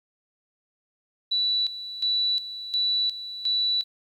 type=tone with tremolo; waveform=sine; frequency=3951 Hz; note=B7; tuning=in tune; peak=-21 dBFS; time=1.31-3.84 s; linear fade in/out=10 ms; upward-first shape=square; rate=1.4 Hz; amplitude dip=75%; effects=10-bit